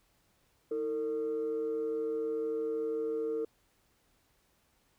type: tone pair together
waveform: sine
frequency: 319.9 / 453 Hz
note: D#4 / A#4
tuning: +48 / -50 cents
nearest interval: tritone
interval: 602 cents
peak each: -37 / -30 dBFS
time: 0.71-3.45 s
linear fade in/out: 5 ms
effects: tanh soft clip ceiling -27 dBFS + pink hiss -71 dBFS RMS until 4.98 s